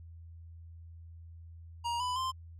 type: tone with pitch steps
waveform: square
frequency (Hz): 945 / 996 / 1043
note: A#5 / B5 / C6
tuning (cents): +23 / +14 / -6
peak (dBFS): -32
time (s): 1.84-2.32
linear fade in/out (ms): 20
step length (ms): 160
effects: added 83 Hz sine -47 dBFS peak until 2.59 s + low-pass 8000 Hz 12 dB/octave